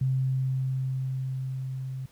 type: tone with level ramp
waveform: sine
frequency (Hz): 131.4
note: C3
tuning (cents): +8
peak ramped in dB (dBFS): -22 to -32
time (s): 0.01-2.06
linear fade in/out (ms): 5
effects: pink hiss -60 dBFS RMS until 2.11 s